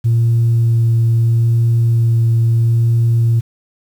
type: tone with vibrato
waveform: sine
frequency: 115.6 Hz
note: A#2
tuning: 14 cents flat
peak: -8 dBFS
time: 0.04-3.41 s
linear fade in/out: 20 ms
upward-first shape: sine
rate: 0.76 Hz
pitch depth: 10 cents each way
effects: tanh soft clip ceiling -7 dBFS + 7-bit